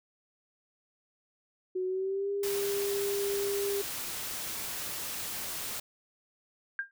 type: tone with pitch glide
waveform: sine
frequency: 370 to 401.2 Hz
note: F#4 to G4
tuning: 0 to +40 cents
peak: -29 dBFS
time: 1.75-3.82 s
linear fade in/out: 10 ms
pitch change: +140 cents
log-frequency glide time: 1.86-2.3 s
type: noise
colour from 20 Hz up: white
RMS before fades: -37 dBFS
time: 2.43-5.8 s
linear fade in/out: 5 ms
type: tone with exponential decay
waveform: sine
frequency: 1600 Hz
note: G6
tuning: 35 cents sharp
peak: -26 dBFS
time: 6.79-6.91 s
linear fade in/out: 1 ms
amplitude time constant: 25 ms
effects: none